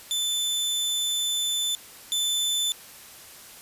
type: tone pair in turn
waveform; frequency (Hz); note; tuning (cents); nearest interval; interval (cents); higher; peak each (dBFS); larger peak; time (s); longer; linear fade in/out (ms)
sawtooth; 3520 / 3520; A7 / A7; 0 / 0; unison; 0; neither; -21 / -20; second; 0.11-1.75 / 2.12-2.72; first; 0
effects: white hiss -46 dBFS RMS until 3.61 s + resampled to 32000 Hz